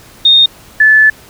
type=tone pair in turn; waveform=sine; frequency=3683 / 1738.1 Hz; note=A#7 / A6; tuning=-22 / -22 cents; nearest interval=octave + minor second; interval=1300 cents; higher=first; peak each=-3 dBFS; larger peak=neither; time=0.25-0.46 / 0.8-1.1 s; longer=second; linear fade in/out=5 ms; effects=pink hiss -39 dBFS RMS until 1.29 s